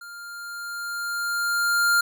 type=tone with level ramp; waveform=square; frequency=1400 Hz; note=F6; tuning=4 cents sharp; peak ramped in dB=-39 to -17 dBFS; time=0.01-2.01 s; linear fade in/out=5 ms; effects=none